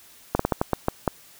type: slowing click train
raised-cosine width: 1 ms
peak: -6 dBFS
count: 8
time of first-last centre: 0.35-1.077 s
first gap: 44 ms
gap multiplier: 1.28
effects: white hiss -51 dBFS RMS until 1.39 s